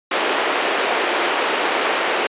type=band-pass noise; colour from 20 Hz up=pink; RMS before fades=-20 dBFS; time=0.11-2.27 s; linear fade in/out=5 ms; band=360 to 3300 Hz; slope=24 dB/octave; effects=resampled to 8000 Hz